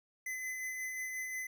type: tone with tremolo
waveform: square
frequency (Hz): 2028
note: B6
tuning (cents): +45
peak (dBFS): -37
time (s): 0.26-1.47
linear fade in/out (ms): 5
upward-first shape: sine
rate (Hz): 5.6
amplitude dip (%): 30
effects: none

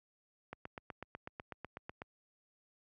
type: click train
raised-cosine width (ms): 0.5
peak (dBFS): -28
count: 13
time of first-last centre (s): 0.53-2.019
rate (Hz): 8.06
effects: high-pass 60 Hz 12 dB/octave

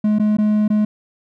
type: tone with dropouts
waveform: triangle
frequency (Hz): 211.7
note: G#3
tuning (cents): +33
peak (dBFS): -11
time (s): 0.04-0.85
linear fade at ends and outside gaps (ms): 5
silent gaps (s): 0.187-0.196 / 0.37-0.384 / 0.68-0.701
effects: none

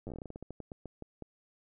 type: slowing click train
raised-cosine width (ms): 2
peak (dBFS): -29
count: 19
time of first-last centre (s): 0.07-1.223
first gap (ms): 9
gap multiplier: 1.2
effects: none

